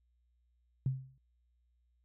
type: tone with exponential decay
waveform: sine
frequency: 131.8 Hz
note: C3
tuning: 13 cents sharp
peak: -26 dBFS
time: 0.86-1.18 s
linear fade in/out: 2 ms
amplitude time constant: 69 ms
effects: added 60 Hz sine -70 dBFS peak until 2.04 s